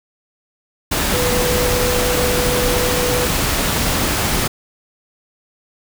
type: tone in noise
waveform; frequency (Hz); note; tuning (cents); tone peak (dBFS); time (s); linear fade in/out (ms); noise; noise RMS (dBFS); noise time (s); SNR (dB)
sine; 493.9; B4; 0; -19; 1.13-3.26; 10; pink; -18; 0.91-4.48; -4
effects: none